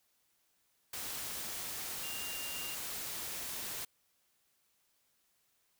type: tone in noise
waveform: sine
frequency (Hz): 2794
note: F7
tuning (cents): 0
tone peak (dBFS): -44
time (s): 2.03-2.75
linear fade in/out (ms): 5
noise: white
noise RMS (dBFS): -41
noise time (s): 0.93-3.85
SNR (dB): -6
effects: white hiss -75 dBFS RMS until 5.79 s